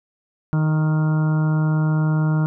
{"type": "harmonic tone with a mistuned harmonic", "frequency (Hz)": 155.56, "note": "D#3", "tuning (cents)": 0, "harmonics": [1, 2, 3, 4, 5, 6, 7, 8, 9], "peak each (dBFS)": [-16, -28, -38, -36, -40, -37, -39, -41, -35], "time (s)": [0.53, 2.46], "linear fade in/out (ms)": 0, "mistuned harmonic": 3, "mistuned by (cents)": -34, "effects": []}